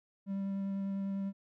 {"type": "tone with vibrato", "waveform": "triangle", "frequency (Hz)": 196, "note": "G3", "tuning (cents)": 0, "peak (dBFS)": -31, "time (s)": [0.26, 1.33], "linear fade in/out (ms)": 50, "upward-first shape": "sine", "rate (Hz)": 10, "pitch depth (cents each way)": 9, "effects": []}